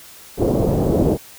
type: low-pass noise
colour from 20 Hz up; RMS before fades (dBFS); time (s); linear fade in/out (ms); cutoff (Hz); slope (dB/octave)
white; -17; 0.37-1.18; 50; 520; 24
effects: white hiss -42 dBFS RMS until 1.38 s